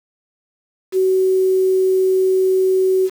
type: tone with quantisation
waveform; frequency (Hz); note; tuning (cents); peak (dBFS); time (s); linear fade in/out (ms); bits
sine; 376.4; F#4; +30; -12; 0.92-3.1; 50; 6
effects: none